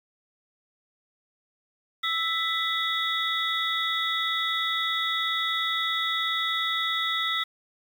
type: tone cluster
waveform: sine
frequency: 1318 / 1988 / 3421 / 3738 Hz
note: E6 / B6 / A7 / A#7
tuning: -1 / +11 / -49 / +4 cents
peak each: -30 dBFS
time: 2.03-7.44 s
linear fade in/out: 10 ms
effects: 8-bit